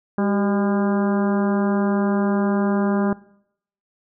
harmonic tone with a mistuned harmonic, 202.1 Hz, G#3, 47 cents flat, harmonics 1 / 2 / 3 / 4 / 5 / 6 / 7 / 8, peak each -19 / -25 / -29 / -31 / -33 / -35 / -36 / -37 dBFS, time 0.18-3.13 s, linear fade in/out 2 ms, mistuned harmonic 2, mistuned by -64 cents, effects noise-tail reverb RT60 0.7 s tail -20 dB re dry

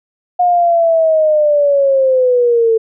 sine linear sweep, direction down, 720 to 443.9 Hz, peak -8 dBFS, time 0.39-2.78 s, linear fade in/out 10 ms, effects none

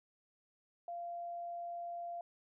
sine tone, 691 Hz, F5, 19 cents flat, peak -40 dBFS, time 0.88-2.21 s, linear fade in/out 2 ms, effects none

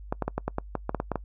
clicks, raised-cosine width 1 ms, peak -13 dBFS, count 12, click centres 0.125 / 0.223 / 0.28 / 0.38 / 0.48 / 0.584 / 0.753 / 0.894 / 0.947 / 1.001 / 1.117 / 1.157 s, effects noise-tail reverb RT60 0.1 s tail -25 dB re dry + added 50 Hz sine -40 dBFS peak until 1.24 s

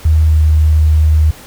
sine tone with pitch glide, 78.4 to 77.45 Hz, D#2 to D#2, +14 to -7 cents, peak -6 dBFS, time 0.05-1.31 s, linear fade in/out 5 ms, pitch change -21 cents, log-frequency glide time 0.29-0.35 s, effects pink hiss -36 dBFS RMS until 1.46 s

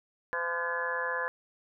harmonic tone with a mistuned harmonic, 170.7 Hz, F3, 39 cents flat, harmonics 3 / 4 / 5 / 6 / 7 / 8 / 9 / 10, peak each -36 / -45 / -45 / -35 / -45 / -42 / -40 / -33 dBFS, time 0.33-1.28 s, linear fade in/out 0 ms, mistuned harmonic 8, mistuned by +67 cents, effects none

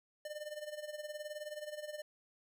square tone with tremolo, 600 Hz, D5, 37 cents sharp, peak -40 dBFS, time 0.25-2.02 s, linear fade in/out 2 ms, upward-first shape sine, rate 19 Hz, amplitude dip 75%, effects none

